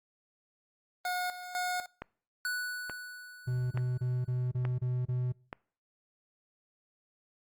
25% pulse tone with tremolo, 723 Hz, F#5, 40 cents flat, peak -27 dBFS, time 1.05-1.86 s, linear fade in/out 2 ms, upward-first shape square, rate 2 Hz, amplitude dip 70%
click train, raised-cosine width 0.5 ms, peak -23 dBFS, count 5, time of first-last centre 2.02-5.529 s, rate 1.14 Hz
square tone with exponential decay, 1480 Hz, F#6, in tune, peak -31 dBFS, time 2.45-4.48 s, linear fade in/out 1 ms, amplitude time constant 440 ms
triangle tone bursts, 125.1 Hz, B2, 23 cents sharp, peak -27 dBFS, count 7, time 3.47-5.324 s, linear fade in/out 10 ms, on 240 ms, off 29 ms
effects noise-tail reverb RT60 0.5 s tail -25 dB re dry + Opus 32 kbps

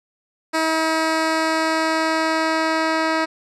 10% pulse tone with low-pass filter sweep, 320.2 Hz, D#4, 50 cents sharp, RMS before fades -20 dBFS, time 0.53-3.26 s, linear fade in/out 20 ms, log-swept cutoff 9100 to 4800 Hz, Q 0.71, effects none

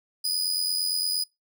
sawtooth tone with amplitude modulation, 4966 Hz, D#8, 4 cents flat, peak -19 dBFS, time 0.24-1.24 s, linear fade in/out 10 ms, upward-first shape sine, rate 88.7 Hz, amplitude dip 60%, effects noise-tail reverb RT60 0.2 s tail -25 dB re dry

